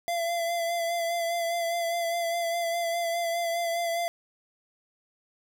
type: tone with vibrato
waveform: square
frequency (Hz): 680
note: F5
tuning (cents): -46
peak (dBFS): -27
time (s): 0.08-4.08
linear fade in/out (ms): 0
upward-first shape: sine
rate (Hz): 4.9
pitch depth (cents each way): 28
effects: none